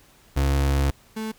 35% pulse tone pair in turn, 69.3 / 219.1 Hz, C#2 / A3, 0 / -7 cents, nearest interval octave + minor sixth, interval 1993 cents, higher second, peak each -17 / -26 dBFS, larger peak first, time 0.36-0.91 / 1.16-1.32 s, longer first, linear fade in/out 10 ms, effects pink hiss -55 dBFS RMS until 1.38 s

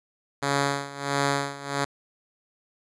5% pulse tone with tremolo, 140.6 Hz, C#3, 25 cents sharp, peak -10 dBFS, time 0.42-1.85 s, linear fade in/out 10 ms, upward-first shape sine, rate 1.5 Hz, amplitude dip 85%, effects resampled to 22050 Hz

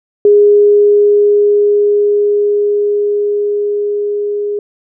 sine tone with level ramp, 412.1 Hz, G#4, 13 cents flat, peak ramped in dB -3 to -14 dBFS, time 0.25-4.59 s, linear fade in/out 2 ms, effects none

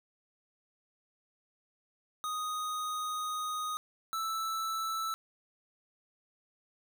square tone pair in turn, 1244.5 / 1318.5 Hz, D#6 / E6, 0 / 0 cents, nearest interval minor second, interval 100 cents, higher second, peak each -34 / -33 dBFS, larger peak second, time 2.24-3.77 / 4.13-5.14 s, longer first, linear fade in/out 0 ms, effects none

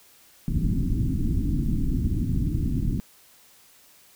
pink low-pass noise, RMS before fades -24 dBFS, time 0.48-3 s, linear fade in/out 0 ms, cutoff 300 Hz, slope 48 dB/octave, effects white hiss -55 dBFS RMS until 4.15 s

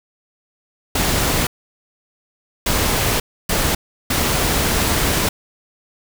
pink noise bursts at uneven times, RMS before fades -18 dBFS, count 4, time 0.95-1.47 / 2.66-3.2 / 3.49-3.75 / 4.1-5.29 s, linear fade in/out 5 ms, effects none

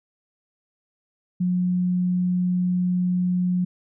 sine tone, 180.2 Hz, F#3, 45 cents flat, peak -19 dBFS, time 1.4-3.65 s, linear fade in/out 10 ms, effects none

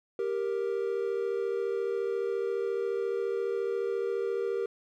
triangle tone pair together, 393.4 / 467.8 Hz, G4 / A#4, +6 / +6 cents, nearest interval minor third, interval 300 cents, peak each -29 / -29 dBFS, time 0.19-4.66 s, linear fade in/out 2 ms, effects none

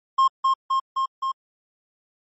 triangle tone with echo, 1067 Hz, C6, 34 cents sharp, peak -12 dBFS, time 0.18-0.28 s, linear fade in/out 10 ms, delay 260 ms, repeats 4, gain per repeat -2 dB, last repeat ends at 1.32 s, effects MP3 32 kbps

